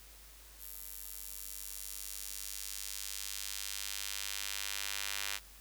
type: tone with high-pass filter sweep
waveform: sawtooth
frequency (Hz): 100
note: G2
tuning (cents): +35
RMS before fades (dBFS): -42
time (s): 0.58-5.4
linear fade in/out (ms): 50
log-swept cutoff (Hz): 12000 to 2300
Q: 0.78
effects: added 50 Hz sine -57 dBFS peak until 5.6 s + white hiss -57 dBFS RMS until 5.6 s